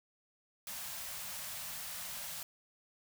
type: band-stop noise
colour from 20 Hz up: white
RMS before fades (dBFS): -43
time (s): 0.67-2.43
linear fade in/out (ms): 2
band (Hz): 220 to 540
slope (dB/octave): 48
effects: none